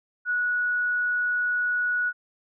sine tone, 1465 Hz, F#6, 18 cents flat, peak -22 dBFS, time 0.25-2.13 s, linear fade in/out 50 ms, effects none

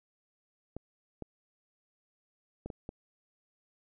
clicks, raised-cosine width 2 ms, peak -26 dBFS, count 5, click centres 0.766 / 1.223 / 2.66 / 2.702 / 2.891 s, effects none

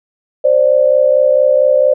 sine tone pair together, 525.6 / 590 Hz, C5 / D5, +8 / +8 cents, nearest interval major second, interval 200 cents, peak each -10 dBFS, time 0.44-1.94 s, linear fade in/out 10 ms, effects none

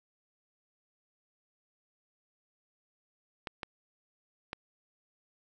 clicks, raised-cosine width 0.3 ms, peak -20 dBFS, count 3, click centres 3.472 / 3.632 / 4.531 s, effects none

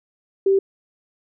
sine tone, 389.4 Hz, G4, 12 cents flat, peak -13 dBFS, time 0.46-0.59 s, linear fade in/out 5 ms, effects none

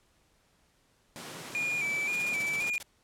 pink high-pass noise, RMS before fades -43 dBFS, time 1.16-2.7 s, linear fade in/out 0 ms, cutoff 120 Hz, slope 48 dB/octave
triangle tone with vibrato, 2370 Hz, D7, 15 cents sharp, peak -27 dBFS, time 1.55-2.78 s, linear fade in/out 0 ms, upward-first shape square, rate 1.9 Hz, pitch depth 42 cents each way
white noise bursts, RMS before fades -41 dBFS, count 11, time 2.13-2.829 s, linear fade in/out 2 ms, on 29 ms, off 38 ms
effects pink hiss -68 dBFS RMS until 3.03 s + low-pass 11000 Hz 12 dB/octave

